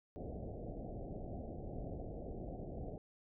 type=low-pass noise; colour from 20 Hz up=pink; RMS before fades=-45 dBFS; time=0.16-2.98 s; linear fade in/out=0 ms; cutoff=750 Hz; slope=96 dB/octave; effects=none